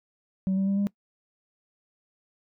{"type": "tone with pitch steps", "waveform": "sine", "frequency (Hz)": [190, 193.66, 197.38, 201.2], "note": ["F#3", "G3", "G3", "G3"], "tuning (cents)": [46, -21, 12, 45], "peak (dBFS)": -20, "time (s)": [0.47, 0.87], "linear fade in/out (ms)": 0, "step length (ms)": 100, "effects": ["noise-tail reverb RT60 0.1 s tail -24 dB re dry", "tanh soft clip ceiling -21 dBFS"]}